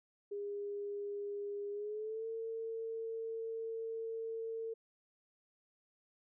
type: tone with pitch glide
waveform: sine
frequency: 406.9 to 451.5 Hz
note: G#4 to A4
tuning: -35 to +45 cents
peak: -38 dBFS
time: 0.31-4.74 s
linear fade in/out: 10 ms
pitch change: +180 cents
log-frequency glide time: 1.71-2.27 s
effects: none